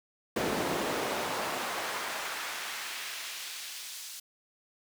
brown noise with high-pass filter sweep, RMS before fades -35 dBFS, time 0.36-4.2 s, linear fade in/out 5 ms, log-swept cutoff 290 to 5200 Hz, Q 0.82, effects none

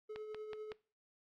triangle tone with tremolo, 429.2 Hz, A4, 43 cents flat, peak -40 dBFS, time 0.09-0.73 s, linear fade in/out 10 ms, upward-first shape triangle, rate 10 Hz, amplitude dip 45%
click train, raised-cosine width 0.3 ms, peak -31 dBFS, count 4, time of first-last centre 0.16-0.719 s, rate 5.37 Hz
effects noise-tail reverb RT60 0.4 s tail -21 dB re dry + AAC 64 kbps

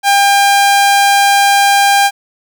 sawtooth tone, 800 Hz, G5, 35 cents sharp, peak -3 dBFS, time 0.03-2.11 s, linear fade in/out 50 ms, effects none

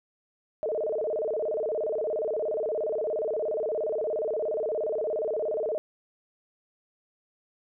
sine tone with vibrato, 523.3 Hz, C5, in tune, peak -26 dBFS, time 0.63-5.78 s, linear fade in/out 0 ms, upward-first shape square, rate 17 Hz, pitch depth 290 cents each way, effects none

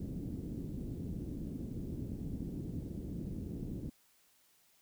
white low-pass noise, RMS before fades -41 dBFS, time 0-3.9 s, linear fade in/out 5 ms, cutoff 290 Hz, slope 24 dB/octave, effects white hiss -69 dBFS RMS until 4.81 s

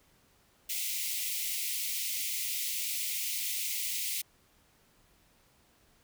white high-pass noise, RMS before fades -34 dBFS, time 0.69-4.22 s, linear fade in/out 10 ms, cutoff 2000 Hz, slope 96 dB/octave, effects pink hiss -66 dBFS RMS until 6.03 s

